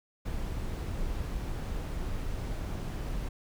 brown noise, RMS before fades -34 dBFS, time 0.25-3.29 s, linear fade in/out 10 ms, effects none

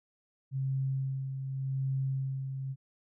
sine tone with tremolo, 134.1 Hz, C3, 43 cents sharp, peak -28 dBFS, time 0.51-2.76 s, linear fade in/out 50 ms, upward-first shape sine, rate 0.86 Hz, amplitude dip 50%, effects none

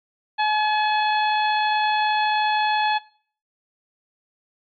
harmonic tone, 852 Hz, G#5, 44 cents sharp, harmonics 1 / 2 / 3 / 4 / 5, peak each -19 / -25 / -29 / -31 / -33 dBFS, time 0.38-2.99 s, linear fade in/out 20 ms, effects noise-tail reverb RT60 0.5 s tail -21 dB re dry + MP3 32 kbps

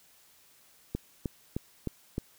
click train, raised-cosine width 3 ms, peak -18 dBFS, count 5, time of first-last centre 0.95-2.181 s, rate 3.25 Hz, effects white hiss -61 dBFS RMS until 2.38 s

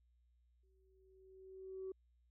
sine tone with exponential growth, 379.3 Hz, F#4, 43 cents sharp, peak -40 dBFS, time 0.63-1.92 s, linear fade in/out 5 ms, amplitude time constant 280 ms, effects tanh soft clip ceiling -38 dBFS + added 60 Hz sine -70 dBFS peak until 2.3 s

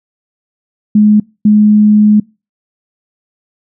sine tone bursts at uneven times, 210.7 Hz, G#3, 25 cents sharp, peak -3 dBFS, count 2, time 0.95-1.2 / 1.45-2.2 s, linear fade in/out 5 ms, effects noise-tail reverb RT60 0.3 s tail -26 dB re dry

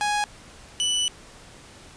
sawtooth tone pair in turn, 830.6 / 2973 Hz, G#5 / F#7, 0 / +8 cents, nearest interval octave + minor seventh, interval 2208 cents, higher second, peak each -18 dBFS, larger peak neither, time 0.01-0.24 / 0.8-1.08 s, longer second, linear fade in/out 0 ms, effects pink hiss -47 dBFS RMS until 1.96 s + resampled to 22050 Hz

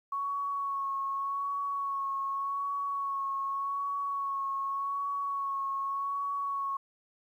sine tone with vibrato, 1108.7 Hz, C#6, in tune, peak -30 dBFS, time 0.12-6.77 s, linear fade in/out 5 ms, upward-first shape sine, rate 0.85 Hz, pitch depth 23 cents each way, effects 11-bit

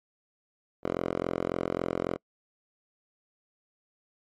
5% pulse tone with band-pass filter, 43.64 Hz, F1, 1 cent flat, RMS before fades -31 dBFS, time 0.83-2.17 s, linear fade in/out 20 ms, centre 590 Hz, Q 0.92, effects noise-tail reverb RT60 0.1 s tail -26 dB re dry + MP3 64 kbps

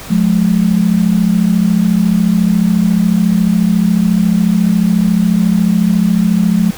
sine tone pair together, 179.1 / 213.2 Hz, F3 / G#3, +44 / +46 cents, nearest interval minor third, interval 302 cents, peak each -11 dBFS, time 0.1-6.71 s, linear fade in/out 10 ms, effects pink hiss -30 dBFS RMS until 6.77 s

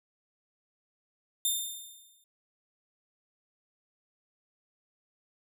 10% pulse tone with exponential decay, 3614 Hz, A7, 46 cents sharp, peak -17 dBFS, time 1.45-2.24 s, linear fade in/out 2 ms, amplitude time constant 170 ms, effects none

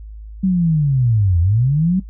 sine linear two-way sweep, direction down then up, 193.1 to 81.8 to 193.1 Hz, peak -12 dBFS, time 0.43-2 s, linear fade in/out 10 ms, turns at 1.4 s, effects noise-tail reverb RT60 0.1 s tail -18 dB re dry + added 53 Hz sine -31 dBFS peak until 2.09 s

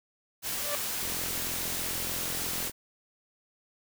white noise, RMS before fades -33 dBFS, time 0.42-2.72 s, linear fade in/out 50 ms
sawtooth tone with exponential growth, 584 Hz, D5, 10 cents flat, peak -25 dBFS, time 0.49-0.75 s, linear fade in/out 0 ms, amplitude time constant 55 ms
click train, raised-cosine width 2 ms, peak -29 dBFS, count 73, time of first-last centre 1.03-2.697 s, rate 43.2 Hz
effects none

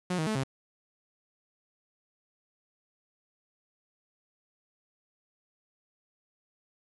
sawtooth tone with pitch steps, 180.8 / 157.7 / 217 / 134 Hz, F#3 / D#3 / A3 / C3, -40 / +24 / -24 / +42 cents, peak -24 dBFS, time 0.1-0.436 s, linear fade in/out 5 ms, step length 84 ms, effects resampled to 24000 Hz + 10-bit

